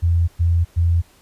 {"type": "tone bursts", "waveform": "sine", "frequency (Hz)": 84.9, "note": "F2", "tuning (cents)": -48, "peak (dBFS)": -13, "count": 3, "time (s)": [0.02, 1.02], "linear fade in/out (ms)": 20, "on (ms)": 260, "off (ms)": 110, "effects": ["pink hiss -53 dBFS RMS until 1.21 s", "resampled to 32000 Hz"]}